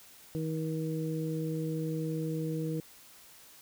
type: harmonic tone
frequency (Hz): 158.9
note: D#3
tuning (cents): +37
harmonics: 1 / 2 / 3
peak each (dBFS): -33 / -36 / -38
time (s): 0.35-2.8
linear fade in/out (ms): 0
effects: white hiss -55 dBFS RMS until 3.61 s